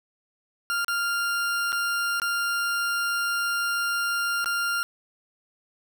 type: tone with dropouts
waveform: 40% pulse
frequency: 1396.9 Hz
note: F6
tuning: in tune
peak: -23 dBFS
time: 0.7-4.83 s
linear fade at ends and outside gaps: 0 ms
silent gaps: 0.846-0.882 / 1.721-1.728 / 2.199-2.218 / 4.444-4.459 s
effects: none